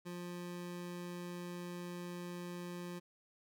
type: tone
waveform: 25% pulse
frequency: 176 Hz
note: F3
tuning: 14 cents sharp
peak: -39 dBFS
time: 0.05-3 s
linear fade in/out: 20 ms
effects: none

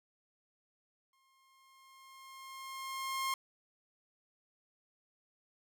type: tone with exponential growth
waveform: sawtooth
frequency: 1067 Hz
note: C6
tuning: 34 cents sharp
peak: -28 dBFS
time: 1.13-3.34 s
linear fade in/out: 2 ms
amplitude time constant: 480 ms
effects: none

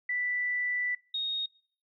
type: tone pair in turn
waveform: sine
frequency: 1975.5 / 3729 Hz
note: B6 / A#7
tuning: 0 / 0 cents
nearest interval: major seventh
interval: 1100 cents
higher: second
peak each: -28 / -29 dBFS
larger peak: first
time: 0.09-0.95 / 1.14-1.46 s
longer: first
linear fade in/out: 5 ms
effects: noise-tail reverb RT60 0.6 s tail -26 dB re dry

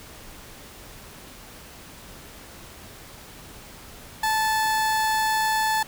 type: tone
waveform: 30% pulse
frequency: 873 Hz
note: A5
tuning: 14 cents flat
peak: -18 dBFS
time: 4.23-5.83 s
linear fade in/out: 5 ms
effects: pink hiss -44 dBFS RMS until 5.87 s

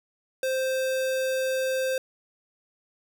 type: tone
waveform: square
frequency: 523 Hz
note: C5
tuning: 1 cent flat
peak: -25 dBFS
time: 0.43-1.98 s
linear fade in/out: 2 ms
effects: none

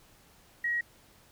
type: tone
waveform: sine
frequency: 1900 Hz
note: A#6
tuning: 33 cents sharp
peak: -27 dBFS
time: 0.64-0.81 s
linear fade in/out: 5 ms
effects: pink hiss -60 dBFS RMS until 1.31 s

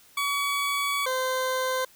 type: tone pair in turn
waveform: 20% pulse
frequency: 1133 / 516.2 Hz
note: C#6 / C5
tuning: +37 / -23 cents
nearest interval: octave + major second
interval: 1360 cents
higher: first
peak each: -20 dBFS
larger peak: neither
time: 0.17-1.06 / 1.06-1.85 s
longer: first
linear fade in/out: 5 ms
effects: white hiss -56 dBFS RMS until 1.95 s

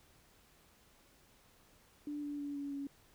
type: tone with pitch steps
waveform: sine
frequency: 293.7 / 290.2 / 286.7 / 283.2 / 279.8 Hz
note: D4 / D4 / D4 / C#4 / C#4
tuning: 0 / -21 / -42 / +37 / +16 cents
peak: -38 dBFS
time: 2.07-2.87 s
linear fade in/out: 2 ms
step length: 160 ms
effects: pink hiss -66 dBFS RMS until 3.14 s

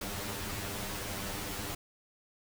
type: noise with comb filter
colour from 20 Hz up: pink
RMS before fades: -38 dBFS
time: 0.01-1.75 s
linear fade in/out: 5 ms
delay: 10 ms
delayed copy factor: +0.85
effects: none

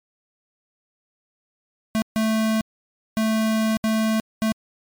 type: tone bursts at uneven times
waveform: square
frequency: 220 Hz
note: A3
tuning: in tune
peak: -19 dBFS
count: 5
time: 1.95-2.02 / 2.16-2.61 / 3.17-3.77 / 3.84-4.2 / 4.42-4.52 s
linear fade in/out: 0 ms
effects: MP3 96 kbps

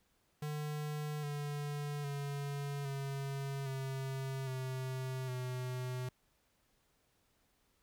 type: tone with pitch steps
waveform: square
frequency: 150 / 145.81 / 141.74 / 137.79 / 133.94 / 130.21 / 126.57 Hz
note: D3 / D3 / C#3 / C#3 / C3 / C3 / B2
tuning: +37 / -12 / +39 / -10 / +41 / -8 / +43 cents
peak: -38 dBFS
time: 0.42-6.09 s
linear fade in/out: 5 ms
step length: 810 ms
effects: pink hiss -75 dBFS RMS until 7.82 s

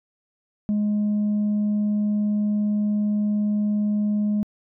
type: tone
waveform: sine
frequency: 208.7 Hz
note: G#3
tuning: 9 cents sharp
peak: -17 dBFS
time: 0.69-4.43 s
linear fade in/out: 0 ms
effects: tanh soft clip ceiling -18 dBFS

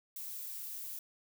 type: noise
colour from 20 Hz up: violet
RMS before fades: -43 dBFS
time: 0.16-0.99 s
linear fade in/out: 2 ms
effects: none

